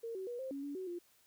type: tone with pitch steps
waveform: sine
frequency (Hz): 459.8 / 379.2 / 482.5 / 526 / 277.8 / 285.2 / 374.7 / 348.9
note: A#4 / F#4 / B4 / C5 / C#4 / C#4 / F#4 / F4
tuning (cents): -24 / +43 / -40 / +9 / +4 / +49 / +22 / -2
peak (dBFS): -39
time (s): 0.03-0.99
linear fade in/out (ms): 10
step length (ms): 120
effects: white hiss -69 dBFS RMS until 1.26 s